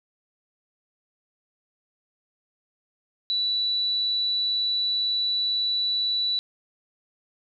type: tone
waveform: sine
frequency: 3951 Hz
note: B7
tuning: in tune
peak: -22 dBFS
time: 3.3-6.39 s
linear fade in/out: 0 ms
effects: none